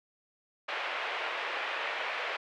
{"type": "band-pass noise", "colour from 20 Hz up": "white", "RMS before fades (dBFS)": -35, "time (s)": [0.68, 2.37], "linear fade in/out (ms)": 10, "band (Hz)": [480, 2700], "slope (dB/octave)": 24, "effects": []}